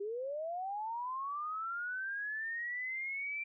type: linear sweep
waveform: sine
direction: up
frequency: 390.2 to 2359 Hz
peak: -36 dBFS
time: 0-3.44 s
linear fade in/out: 10 ms
effects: none